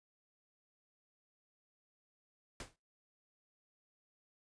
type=noise with exponential decay; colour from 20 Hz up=pink; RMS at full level=-41 dBFS; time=2.6-2.76 s; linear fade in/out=2 ms; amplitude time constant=33 ms; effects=noise-tail reverb RT60 0.3 s tail -25 dB re dry + resampled to 22050 Hz